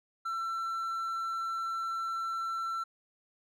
triangle tone, 1344 Hz, E6, 33 cents sharp, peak -30 dBFS, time 0.25-2.84 s, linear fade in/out 10 ms, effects none

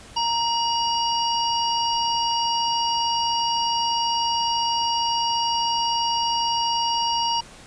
harmonic tone with a mistuned harmonic, 932.3 Hz, A#5, in tune, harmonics 1 / 3 / 5 / 6, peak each -22 / -27 / -29 / -30 dBFS, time 0.16-7.41 s, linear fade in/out 10 ms, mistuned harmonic 3, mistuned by +54 cents, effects pink hiss -45 dBFS RMS until 7.66 s + resampled to 22050 Hz

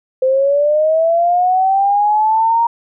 sine linear sweep, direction up, 514 to 938 Hz, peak -10 dBFS, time 0.22-2.67 s, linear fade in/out 5 ms, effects none

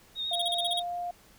sine tone with vibrato, 3713 Hz, A#7, 8 cents flat, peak -30 dBFS, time 0.15-0.83 s, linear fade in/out 50 ms, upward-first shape sine, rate 10 Hz, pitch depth 28 cents each way
sine tone with pitch glide, 692 to 704.1 Hz, F5 to F5, -16 to +14 cents, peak -31 dBFS, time 0.31-1.11 s, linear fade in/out 5 ms, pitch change +30 cents, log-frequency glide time 0.6-0.95 s
square tone bursts, 3353 Hz, G#7, 16 cents sharp, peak -29 dBFS, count 8, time 0.33-0.796 s, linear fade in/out 2 ms, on 25 ms, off 38 ms
effects pink hiss -58 dBFS RMS until 1.38 s

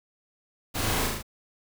pink noise with echo, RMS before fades -30 dBFS, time 0.74-1.08 s, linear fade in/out 20 ms, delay 37 ms, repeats 4, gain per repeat -2 dB, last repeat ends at 1.228 s, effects none

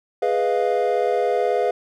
triangle chord, F half-diminished seventh, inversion first, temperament equal, 415.3 / 493.9 / 622.3 / 698.5 Hz, Ab4 / Cb5 / Eb5 / F5, 0 / 0 / 0 / 0 cents, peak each -21 / -20 / -25 / -21 dBFS, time 0.22-1.71 s, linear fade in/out 5 ms, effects none

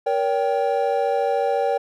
triangle chord, G diminished, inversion first, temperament just, 470.4 / 564.5 / 784 Hz, Bb4 / Db5 / G5, +16 / +31 / 0 cents, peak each -21 dBFS, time 0.06-1.78 s, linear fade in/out 10 ms, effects none

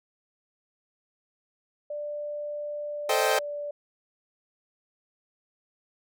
sine tone with pitch glide, 590 to 583.9 Hz, D5 to D5, +8 to -10 cents, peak -31 dBFS, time 1.9-3.71 s, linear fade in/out 5 ms, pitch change -18 cents, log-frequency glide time 2.88-3.4 s
sawtooth chord, A half-diminished seventh, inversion none, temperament equal with one note detuned, 440 / 523.3 / 630.2 / 784 Hz, A4 / C5 / Eb5 / G5, 0 / 0 / +22 / 0 cents, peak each -24 dBFS, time 3.09-3.39 s, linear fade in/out 5 ms
effects none

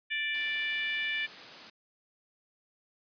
harmonic tone, 587.3 Hz, D5, in tune, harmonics 3 / 4 / 5 / 6, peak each -34 / -33 / -38 / -41 dBFS, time 0.1-1.27 s, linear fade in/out 20 ms
white high-pass noise, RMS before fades -46 dBFS, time 0.34-1.7 s, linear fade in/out 5 ms, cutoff 140 Hz, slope 12 dB/octave
effects resampled to 11025 Hz

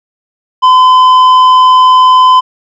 triangle tone with tanh clipping, 1019 Hz, C6, 46 cents flat, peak -3 dBFS, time 0.62-2.41 s, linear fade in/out 20 ms, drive 11 dB, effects none

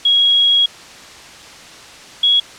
sine tone pair in turn, 3309 / 3336 Hz, G#7 / G#7, -7 / +7 cents, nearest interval unison, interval 14 cents, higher second, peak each -9 dBFS, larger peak neither, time 0.05-0.66 / 2.23-2.4 s, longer first, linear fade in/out 5 ms, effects white hiss -37 dBFS RMS until 2.58 s + low-pass 6000 Hz 12 dB/octave

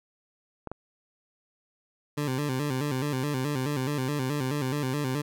clicks, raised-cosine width 1 ms, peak -21 dBFS, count 2, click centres 0.673 / 0.716 s
20% pulse tone with vibrato, 138.1 Hz, C#3, 6 cents flat, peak -22 dBFS, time 2.17-5.22 s, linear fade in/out 10 ms, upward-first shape square, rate 4.7 Hz, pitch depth 110 cents each way
effects none

